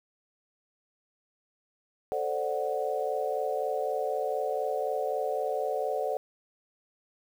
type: chord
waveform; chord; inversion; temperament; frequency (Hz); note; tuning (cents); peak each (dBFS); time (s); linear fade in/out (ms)
sine; D dominant seventh; second; equal; 440 / 523.3 / 587.3 / 740; A4 / C5 / D5 / F#5; 0 / 0 / 0 / 0; -33; 2.12-6.17; 0
effects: 9-bit